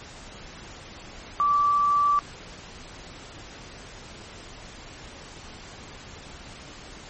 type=tone; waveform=sine; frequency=1161 Hz; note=D6; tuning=20 cents flat; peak=-18 dBFS; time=1.4-2.19 s; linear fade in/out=0 ms; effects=pink hiss -43 dBFS RMS until 7.09 s + MP3 32 kbps